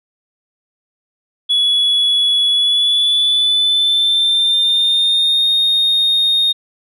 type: tone with pitch glide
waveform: sine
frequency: 3389 to 3696 Hz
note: G#7 to A#7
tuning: +34 to -16 cents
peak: -9 dBFS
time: 1.49-6.53 s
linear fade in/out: 20 ms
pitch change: +150 cents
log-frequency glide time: 2.48-5.5 s
effects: tanh soft clip ceiling -9 dBFS